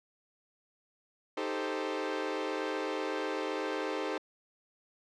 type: chord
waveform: sawtooth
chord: A half-diminished seventh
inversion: second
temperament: equal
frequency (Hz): 311.1 / 392 / 440 / 523.3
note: Eb4 / G4 / A4 / C5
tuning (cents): 0 / 0 / 0 / 0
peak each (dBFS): -34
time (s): 1.37-4.18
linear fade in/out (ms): 5
effects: low-pass 4000 Hz 12 dB/octave